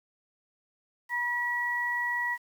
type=tone pair together; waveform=sine; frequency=966 / 1932 Hz; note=B5 / B6; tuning=-39 / -39 cents; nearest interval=octave; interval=1200 cents; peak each=-33 / -28 dBFS; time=1.09-2.38 s; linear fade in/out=50 ms; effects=9-bit